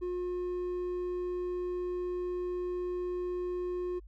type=tone with hard clipping; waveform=sine; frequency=358.4 Hz; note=F4; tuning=45 cents sharp; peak=-33 dBFS; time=0.01-4 s; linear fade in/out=20 ms; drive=3 dB; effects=added 50 Hz sine -48 dBFS peak until 4.07 s